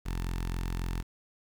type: tone with notch filter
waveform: sawtooth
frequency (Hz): 43.65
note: F1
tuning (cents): 0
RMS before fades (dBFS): -33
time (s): 0.05-1.03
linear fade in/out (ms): 20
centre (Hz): 560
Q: 1.2
effects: 9-bit